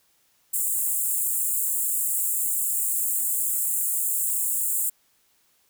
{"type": "high-pass noise", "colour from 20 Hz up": "pink", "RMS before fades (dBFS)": -25, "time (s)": [0.53, 4.9], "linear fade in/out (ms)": 10, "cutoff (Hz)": 7300, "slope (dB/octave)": 96, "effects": ["white hiss -65 dBFS RMS until 5.69 s"]}